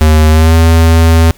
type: tone with pitch glide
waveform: square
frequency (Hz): 77.78 to 81.98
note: D#2 to E2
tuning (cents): 0 to -9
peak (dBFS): -4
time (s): 0.01-1.31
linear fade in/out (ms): 0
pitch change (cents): +91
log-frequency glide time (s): 0.29-0.55
effects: pink hiss -41 dBFS RMS until 1.37 s